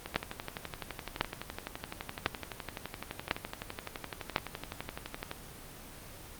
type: two click trains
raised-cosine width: 0.3 ms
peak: -20 / -9 dBFS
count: 63 / 5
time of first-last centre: 0.06-5.314 / 0.16-4.362 s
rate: 11.8 / 0.952 Hz
effects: pink hiss -48 dBFS RMS until 6.39 s + Opus 24 kbps